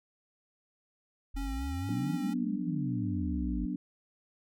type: exponential two-way sweep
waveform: sine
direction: up then down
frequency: 39.06 to 252.2 to 49 Hz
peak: -33 dBFS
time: 1.34-3.66 s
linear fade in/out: 10 ms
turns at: 2.37 s
type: tone with vibrato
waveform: square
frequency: 272.4 Hz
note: C#4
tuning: 30 cents flat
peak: -38 dBFS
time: 1.36-2.34 s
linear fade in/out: 10 ms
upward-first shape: sine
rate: 4.3 Hz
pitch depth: 25 cents each way
type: chord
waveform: sine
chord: B minor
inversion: second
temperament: equal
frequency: 185 / 246.9 / 293.7 Hz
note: F#3 / B3 / D4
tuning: 0 / 0 / 0 cents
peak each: -36 dBFS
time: 1.89-3.76 s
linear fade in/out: 2 ms
effects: none